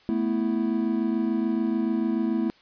triangle chord, A suspended second, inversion none, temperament equal, 220 / 246.9 / 329.6 Hz, A3 / B3 / E4, 0 / 0 / 0 cents, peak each -24 / -26 / -25 dBFS, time 0.09-2.5 s, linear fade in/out 0 ms, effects white hiss -57 dBFS RMS until 2.61 s + resampled to 11025 Hz

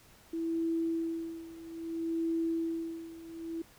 sine tone with tremolo, 329.6 Hz, E4, in tune, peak -28 dBFS, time 0.33-3.62 s, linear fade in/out 5 ms, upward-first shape sine, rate 0.61 Hz, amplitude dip 85%, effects pink hiss -59 dBFS RMS until 3.78 s

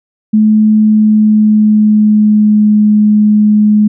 sine tone with pitch glide, 215 to 210.9 Hz, A3 to G#3, -40 to +27 cents, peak -4 dBFS, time 0.33-3.88 s, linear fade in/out 10 ms, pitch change -33 cents, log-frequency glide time 0.73-2.75 s, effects none

